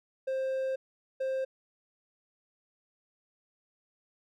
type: tone bursts at uneven times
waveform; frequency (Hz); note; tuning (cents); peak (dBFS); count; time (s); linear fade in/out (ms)
triangle; 528; C5; +16; -27; 2; 0.27-0.76 / 1.2-1.45; 10
effects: none